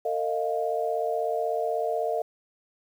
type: chord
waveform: sine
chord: Bb suspended fourth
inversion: none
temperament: equal with one note detuned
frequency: 454.2 / 622.3 / 698.5 Hz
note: Bb4 / Eb5 / F5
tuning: -45 / 0 / 0 cents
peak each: -29 dBFS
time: 0.05-2.22 s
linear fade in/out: 5 ms
effects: 9-bit